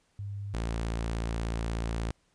sine / sawtooth tone pair in turn, 100.5 / 56.54 Hz, G2 / A1, +44 / +48 cents, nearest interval minor seventh, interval 996 cents, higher first, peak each -34 / -26 dBFS, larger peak second, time 0.19-0.54 / 0.54-2.11 s, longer second, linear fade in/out 0 ms, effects pink hiss -70 dBFS RMS until 2.34 s + resampled to 22050 Hz

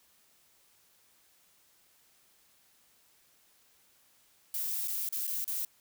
violet noise with dropouts, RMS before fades -34 dBFS, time 4.54-5.65 s, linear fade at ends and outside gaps 2 ms, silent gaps 4.875-4.88 / 5.09-5.125 / 5.269-5.275 / 5.444-5.477 s, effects white hiss -66 dBFS RMS until 5.8 s

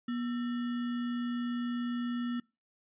sine tone with sample-and-hold, 241.4 Hz, B3, 39 cents flat, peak -31 dBFS, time 0.08-2.4 s, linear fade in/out 5 ms, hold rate 1575 Hz, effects noise-tail reverb RT60 0.3 s tail -25 dB re dry + resampled to 8000 Hz

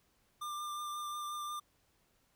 square tone with vibrato, 1193 Hz, D6, 27 cents sharp, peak -39 dBFS, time 0.41-1.6 s, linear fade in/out 10 ms, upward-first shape triangle, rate 5.6 Hz, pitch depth 17 cents each way, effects pink hiss -73 dBFS RMS until 2.35 s

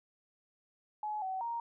sine tone with pitch steps, 848 / 757 / 934 Hz, G#5 / F#5 / A#5, +36 / +39 / +3 cents, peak -34 dBFS, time 1.03-1.6 s, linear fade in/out 2 ms, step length 190 ms, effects none

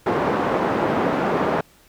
pink band-pass noise, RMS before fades -21 dBFS, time 0.06-1.61 s, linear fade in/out 5 ms, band 240 to 1100 Hz, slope 12 dB/octave, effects pink hiss -54 dBFS RMS until 1.88 s

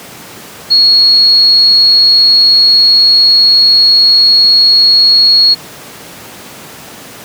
sine tone, 4322 Hz, C#8, 45 cents flat, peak -3 dBFS, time 0.7-5.55 s, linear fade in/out 20 ms, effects pink hiss -30 dBFS RMS until 7.24 s + high-pass 150 Hz 12 dB/octave

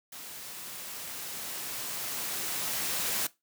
white noise with level ramp, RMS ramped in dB -44 to -30 dBFS, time 0.12-3.27 s, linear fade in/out 5 ms, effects noise-tail reverb RT60 0.2 s tail -19 dB re dry + high-pass 100 Hz 12 dB/octave

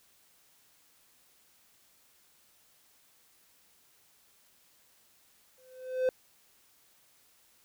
triangle tone with exponential growth, 513 Hz, C5, 34 cents flat, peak -20 dBFS, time 5.58-6.09 s, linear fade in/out 1 ms, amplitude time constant 110 ms, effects white hiss -65 dBFS RMS until 7.64 s

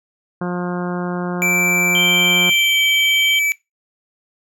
harmonic tone, 177.7 Hz, F3, 30 cents sharp, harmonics 1 / 2 / 3 / 4 / 5 / 6 / 7 / 8 / 9, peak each -21 / -26 / -31 / -32 / -35 / -33 / -37 / -34 / -40 dBFS, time 0.41-2.5 s, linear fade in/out 5 ms
square tone with pitch glide, 2334 to 2305 Hz, D7 to D7, -11 to -33 cents, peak -16 dBFS, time 1.42-3.52 s, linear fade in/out 0 ms, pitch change -22 cents, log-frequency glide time 2.55-2.79 s
sine tone, 3141 Hz, G7, 3 cents sharp, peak -16 dBFS, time 1.95-3.39 s, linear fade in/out 2 ms
effects noise-tail reverb RT60 0.2 s tail -20 dB re dry

